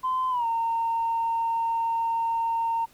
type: tone with pitch glide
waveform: sine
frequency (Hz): 1029 to 916.7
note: C6 to A#5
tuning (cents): -29 to -29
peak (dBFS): -22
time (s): 0.03-2.86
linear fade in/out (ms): 20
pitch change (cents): -200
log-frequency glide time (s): 0.3-0.46
effects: tanh soft clip ceiling -19 dBFS + pink hiss -57 dBFS RMS until 2.93 s